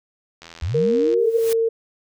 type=click train; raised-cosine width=0.2 ms; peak=-22 dBFS; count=61; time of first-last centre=0.42-1.139 s; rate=83.4 Hz
type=linear sweep; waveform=sine; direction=up; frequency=65.41 to 493.9 Hz; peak=-21 dBFS; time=0.62-1.39 s; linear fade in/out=5 ms
type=tone with pitch glide; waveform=sine; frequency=466.2 to 454.5 Hz; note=A#4 to A#4; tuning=0 to -44 cents; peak=-16 dBFS; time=0.74-1.69 s; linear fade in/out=10 ms; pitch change=-44 cents; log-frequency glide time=1.2-1.3 s
type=noise with exponential growth; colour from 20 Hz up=white; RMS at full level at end=-28 dBFS; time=1.18-1.53 s; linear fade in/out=1 ms; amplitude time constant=76 ms
effects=none